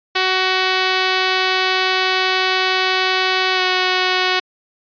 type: tone with pitch glide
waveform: 5% pulse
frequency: 374.1 to 369.4 Hz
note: F#4 to F#4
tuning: +19 to -3 cents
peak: -3 dBFS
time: 0.15-4.4 s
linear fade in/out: 10 ms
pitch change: -22 cents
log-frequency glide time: 3.54-3.61 s
effects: resampled to 11025 Hz